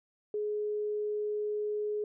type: tone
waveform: sine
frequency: 420 Hz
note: G#4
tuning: 19 cents sharp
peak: -30 dBFS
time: 0.34-2.04 s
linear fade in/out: 2 ms
effects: none